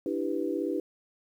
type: chord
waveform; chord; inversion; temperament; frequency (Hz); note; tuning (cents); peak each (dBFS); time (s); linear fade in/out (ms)
sine; E minor seventh; third; equal; 293.7 / 329.6 / 392 / 493.9; D4 / E4 / G4 / B4; 0 / 0 / 0 / 0; -33 / -32 / -33 / -35; 0.06-0.8; 2
effects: 10-bit